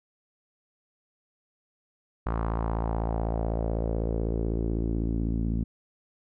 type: tone with low-pass filter sweep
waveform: sawtooth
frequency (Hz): 56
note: A1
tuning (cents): +31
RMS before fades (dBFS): -28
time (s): 2.26-5.64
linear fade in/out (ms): 5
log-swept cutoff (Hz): 1200 to 230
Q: 2.5
effects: none